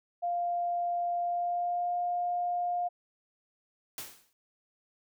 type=tone with pitch glide; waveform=sine; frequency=698.5 to 707 Hz; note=F5 to F5; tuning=0 to +21 cents; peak=-28 dBFS; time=0.22-2.89 s; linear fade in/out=20 ms; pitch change=+21 cents; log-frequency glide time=1.2-1.97 s
type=noise with exponential decay; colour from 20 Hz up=white; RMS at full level=-37 dBFS; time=3.98-4.33 s; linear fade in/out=1 ms; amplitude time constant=76 ms
effects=none